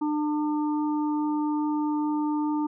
harmonic tone, 300.4 Hz, D4, 39 cents sharp, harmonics 1 / 3 / 4, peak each -24 / -32 / -40 dBFS, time 0.01-2.67 s, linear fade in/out 10 ms, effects none

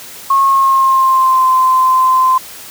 sine tone with pitch glide, 1088 to 1034.7 Hz, C#6 to C6, -33 to -20 cents, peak -7 dBFS, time 0.3-2.38 s, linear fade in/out 5 ms, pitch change -87 cents, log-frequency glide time 0.46-1.48 s, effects white hiss -32 dBFS RMS until 2.7 s + high-pass 60 Hz 12 dB/octave

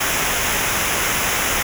pink noise with comb filter, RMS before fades -20 dBFS, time 0-1.63 s, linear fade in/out 10 ms, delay 0.23 ms, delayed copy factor -0.65, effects none

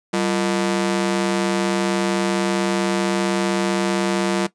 sawtooth ring-modulated tone, 269.8 Hz, C#4, 47 cents flat, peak -11 dBFS, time 0.13-4.47 s, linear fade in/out 10 ms, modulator 77.1 Hz, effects noise-tail reverb RT60 0.1 s tail -17 dB re dry + resampled to 22050 Hz

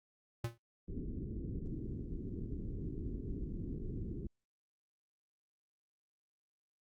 square tone with exponential decay, 116.54 Hz, A#2, in tune, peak -33 dBFS, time 0.44-0.58 s, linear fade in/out 5 ms, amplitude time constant 30 ms
pink low-pass noise, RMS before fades -41 dBFS, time 0.88-4.27 s, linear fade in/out 5 ms, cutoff 390 Hz, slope 48 dB/octave
effects Opus 48 kbps

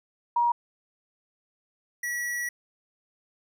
sine / square tone pair in turn, 951 / 1933 Hz, A#5 / B6, +34 / -38 cents, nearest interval octave, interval 1228 cents, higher second, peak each -20 / -29 dBFS, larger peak first, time 0.36-0.52 / 2.03-2.49 s, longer second, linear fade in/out 5 ms, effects none

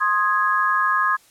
sine chord, Ab major, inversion first, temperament equal with one note detuned, 1056.8 / 1244.5 / 1661.2 Hz, C6 / Eb6 / Ab6, +17 / 0 / 0 cents, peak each -21 dBFS, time 0-1.17 s, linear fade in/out 20 ms, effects white hiss -54 dBFS RMS until 1.3 s + low-pass 12000 Hz 12 dB/octave

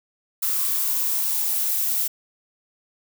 violet noise with high-pass filter sweep, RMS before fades -23 dBFS, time 0.42-2.08 s, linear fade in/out 10 ms, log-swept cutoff 1200 to 640 Hz, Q 6.1, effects none

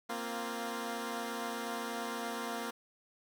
10% pulse chord, Bb suspended second, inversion none, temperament equal with one note detuned, 233.1 / 261.6 / 347.8 Hz, Bb3 / C4 / F4, 0 / 0 / -7 cents, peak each -30 / -35 / -36 dBFS, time 0.09-2.71 s, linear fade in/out 10 ms, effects none

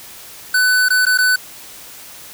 square tone with dropouts, 1500 Hz, F#6, 23 cents sharp, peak -12 dBFS, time 0.54-1.36 s, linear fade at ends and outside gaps 5 ms, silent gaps 0.886-0.903 / 1.054-1.065 / 1.176-1.185 s, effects white hiss -37 dBFS RMS until 2.33 s

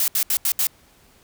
blue noise bursts at uneven times, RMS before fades -20 dBFS, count 5, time 0-0.08 / 0.15-0.23 / 0.3-0.37 / 0.45-0.52 / 0.59-0.67 s, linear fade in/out 2 ms, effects pink hiss -55 dBFS RMS until 1.23 s

